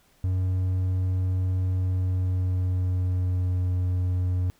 triangle tone with pitch glide, 92.5 to 90.75 Hz, F#2 to F#2, 0 to -33 cents, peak -20 dBFS, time 0.24-4.5 s, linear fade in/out 0 ms, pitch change -33 cents, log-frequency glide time 1.69-3.68 s, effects pink hiss -62 dBFS RMS until 4.59 s

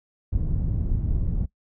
pink low-pass noise, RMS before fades -24 dBFS, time 0.32-1.46 s, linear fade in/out 10 ms, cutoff 130 Hz, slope 12 dB/octave, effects noise-tail reverb RT60 0.1 s tail -20 dB re dry

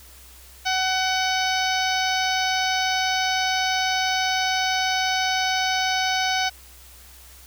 harmonic tone, 751 Hz, F#5, 26 cents sharp, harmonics 1 / 2 / 3 / 4 / 5 / 6 / 7 / 8, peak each -24 / -27 / -29 / -30 / -31 / -32 / -32 / -33 dBFS, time 0.65-6.5 s, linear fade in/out 20 ms, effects added 63 Hz sine -48 dBFS peak until 7.46 s + white hiss -48 dBFS RMS until 7.46 s

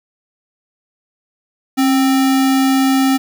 sine tone with sample-and-hold, 268.4 Hz, C4, 44 cents sharp, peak -10 dBFS, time 1.77-3.18 s, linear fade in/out 20 ms, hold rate 1050 Hz, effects none

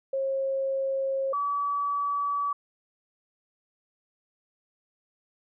sine tone pair in turn, 539 / 1145 Hz, C#5 / D6, -49 / -44 cents, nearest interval octave + minor second, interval 1305 cents, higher second, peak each -25 dBFS, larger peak neither, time 0.13-1.33 / 1.33-2.53 s, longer neither, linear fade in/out 5 ms, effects none

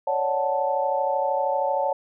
sine chord, D major seventh, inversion third, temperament equal, 554.4 / 587.3 / 740 / 880 Hz, C#5 / D5 / F#5 / A5, 0 / 0 / 0 / 0 cents, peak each -25 / -30 / -28 / -25 dBFS, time 0.07-1.93 s, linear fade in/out 5 ms, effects none

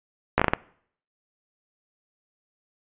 slowing click train, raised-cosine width 0.5 ms, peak -3 dBFS, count 6, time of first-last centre 0.38-0.535 s, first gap 15 ms, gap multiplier 1.37, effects noise-tail reverb RT60 0.6 s tail -22 dB re dry + resampled to 8000 Hz

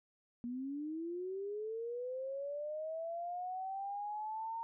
sine linear sweep, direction up, 235.3 to 921 Hz, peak -38 dBFS, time 0.44-4.63 s, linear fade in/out 0 ms, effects none

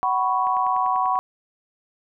sine chord, F# suspended fourth, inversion none, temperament equal with one note detuned, 749.9 / 987.8 / 1108.7 Hz, F#5 / B5 / C#6, +23 / 0 / 0 cents, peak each -23 dBFS, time 0.03-1.19 s, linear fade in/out 0 ms
click train, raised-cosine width 0.5 ms, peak -26 dBFS, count 8, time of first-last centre 0.47-1.156 s, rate 10.2 Hz
effects none

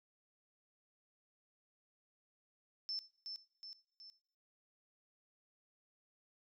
sine tone with echo, 5300 Hz, E8, 9 cents sharp, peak -38 dBFS, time 2.89-2.99 s, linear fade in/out 0 ms, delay 370 ms, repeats 3, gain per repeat -5 dB, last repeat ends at 4.1 s, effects noise-tail reverb RT60 0.6 s tail -19 dB re dry

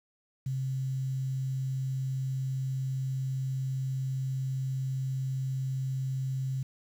sine tone with quantisation, 132.5 Hz, C3, 22 cents sharp, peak -29 dBFS, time 0.46-6.63 s, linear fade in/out 5 ms, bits 9, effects none

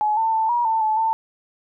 sine tone with pitch steps, 848 / 895 / 886 / 956 / 892 / 867 / 893 Hz, G#5 / A5 / A5 / A#5 / A5 / A5 / A5, +36 / +29 / +12 / +43 / +23 / -26 / +25 cents, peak -17 dBFS, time 0.01-1.13 s, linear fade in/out 0 ms, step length 160 ms, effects none

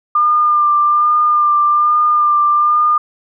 sine tone with vibrato, 1199 Hz, D6, 36 cents sharp, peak -9 dBFS, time 0.15-2.98 s, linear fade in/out 5 ms, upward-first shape sine, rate 1.2 Hz, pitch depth 21 cents each way, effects none

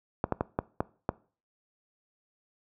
clicks, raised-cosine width 1 ms, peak -12 dBFS, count 6, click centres 0.241 / 0.323 / 0.409 / 0.589 / 0.805 / 1.091 s, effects noise-tail reverb RT60 0.4 s tail -21 dB re dry + high-pass 60 Hz 12 dB/octave

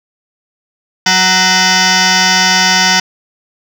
sine tone with frequency modulation, 1859 Hz, A#6, 5 cents flat, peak -5 dBFS, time 1.06-3 s, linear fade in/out 5 ms, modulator 558 Hz, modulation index 7.3, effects tanh soft clip ceiling -5 dBFS

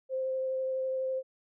sine tone with vibrato, 523.3 Hz, C5, in tune, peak -29 dBFS, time 0.09-1.23 s, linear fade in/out 50 ms, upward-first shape triangle, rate 12 Hz, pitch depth 11 cents each way, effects none

